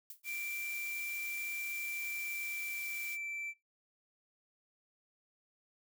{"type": "noise with exponential decay", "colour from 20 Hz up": "violet", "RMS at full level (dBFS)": -43, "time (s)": [0.1, 0.22], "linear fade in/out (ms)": 2, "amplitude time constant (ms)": 26}
{"type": "noise", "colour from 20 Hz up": "blue", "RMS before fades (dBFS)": -46, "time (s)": [0.23, 3.18], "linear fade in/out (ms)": 50}
{"type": "tone with pitch glide", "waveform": "triangle", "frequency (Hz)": [2352, 2334], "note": ["D7", "D7"], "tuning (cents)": [2, -11], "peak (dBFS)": -37, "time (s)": [0.24, 3.54], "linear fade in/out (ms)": 50, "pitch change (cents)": -13, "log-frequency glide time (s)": [1.73, 3.23]}
{"effects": ["noise-tail reverb RT60 0.2 s tail -21 dB re dry"]}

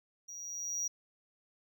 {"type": "tone with level ramp", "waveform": "triangle", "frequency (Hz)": 5760, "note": "F#8", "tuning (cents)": -47, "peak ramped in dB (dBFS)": [-43, -30], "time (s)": [0.28, 0.88], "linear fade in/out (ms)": 10, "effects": []}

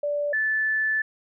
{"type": "tone pair in turn", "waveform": "sine", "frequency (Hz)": [583, 1747], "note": ["D5", "A6"], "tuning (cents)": [-13, -13], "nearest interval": "octave + perfect fifth", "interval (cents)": 1900, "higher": "second", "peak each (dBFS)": [-23, -21], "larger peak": "second", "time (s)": [[0.03, 0.33], [0.33, 1.02]], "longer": "second", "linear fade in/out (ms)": 5, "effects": []}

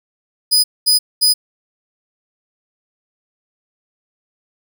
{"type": "tone bursts", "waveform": "sawtooth", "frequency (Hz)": 4978, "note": "D#8", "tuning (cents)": 0, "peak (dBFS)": -7, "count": 3, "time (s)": [0.51, 1.34], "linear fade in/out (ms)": 20, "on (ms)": 130, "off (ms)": 220, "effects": []}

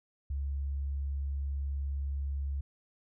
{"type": "tone", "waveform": "sine", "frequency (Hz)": 69.6, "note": "C#2", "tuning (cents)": 8, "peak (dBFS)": -31, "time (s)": [0.3, 2.61], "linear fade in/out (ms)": 5, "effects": []}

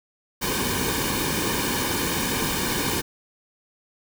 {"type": "noise with comb filter", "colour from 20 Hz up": "pink", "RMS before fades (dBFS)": -25, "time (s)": [0.41, 3.02], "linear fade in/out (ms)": 20, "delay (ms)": 1.5, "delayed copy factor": -0.75, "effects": []}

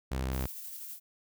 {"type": "tone", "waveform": "sawtooth", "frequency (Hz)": 65.2, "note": "C2", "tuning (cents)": -5, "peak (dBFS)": -27, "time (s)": [0.11, 0.47], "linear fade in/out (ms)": 10}
{"type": "noise with tremolo", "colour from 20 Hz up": "violet", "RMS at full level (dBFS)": -42, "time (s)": [0.31, 1], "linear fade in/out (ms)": 50, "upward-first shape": "square", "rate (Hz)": 12, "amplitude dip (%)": 25}
{"effects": []}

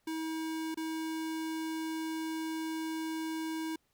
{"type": "tone with dropouts", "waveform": "square", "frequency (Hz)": 320, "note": "D#4", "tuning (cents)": 49, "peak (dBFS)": -35, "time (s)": [0.07, 3.76], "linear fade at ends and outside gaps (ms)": 5, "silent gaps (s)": [0.745, 0.772], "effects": ["pink hiss -75 dBFS RMS until 3.93 s"]}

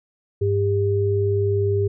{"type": "tone pair together", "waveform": "sine", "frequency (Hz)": [100.1, 400.4], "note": ["G2", "G4"], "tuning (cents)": [37, 37], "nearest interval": "2 octaves", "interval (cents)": 2400, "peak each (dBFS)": -20, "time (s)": [0.41, 1.88], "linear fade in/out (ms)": 10, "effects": []}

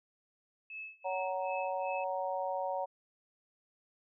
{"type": "tone with tremolo", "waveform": "sine", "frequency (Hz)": 2600, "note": "E7", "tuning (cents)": -24, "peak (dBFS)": -40, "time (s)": [0.7, 2.04], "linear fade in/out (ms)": 2, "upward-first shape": "sine", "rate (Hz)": 2.6, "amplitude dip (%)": 95}
{"type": "harmonic tone", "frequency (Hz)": 186.6, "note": "F#3", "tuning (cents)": 15, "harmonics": [3, 4, 5], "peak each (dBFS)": [-36, -37, -38], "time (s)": [1.04, 2.86], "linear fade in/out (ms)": 20}
{"effects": []}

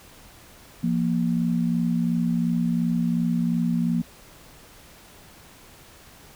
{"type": "tone pair together", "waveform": "sine", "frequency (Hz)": [172.08, 234.9], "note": ["F3", "A#3"], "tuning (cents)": [-25, 13], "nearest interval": "perfect fourth", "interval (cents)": 538, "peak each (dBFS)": -23, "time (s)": [0.83, 4.02], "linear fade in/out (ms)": 10, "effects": ["pink hiss -49 dBFS RMS until 6.35 s"]}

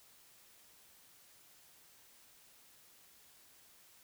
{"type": "silence", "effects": ["white hiss -63 dBFS RMS until 4.03 s"]}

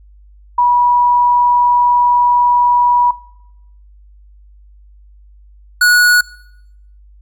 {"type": "tone pair in turn", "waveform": ["sine", "square"], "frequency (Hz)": [972, 1461.8], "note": ["B5", "F#6"], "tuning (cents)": [-28, -21], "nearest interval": "perfect fifth", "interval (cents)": 707, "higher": "second", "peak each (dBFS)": -8, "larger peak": "neither", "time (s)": [[0.58, 3.11], [5.81, 6.21]], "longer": "first", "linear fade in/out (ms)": 5, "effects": ["noise-tail reverb RT60 0.8 s tail -22 dB re dry", "added 50 Hz sine -40 dBFS peak until 7.21 s"]}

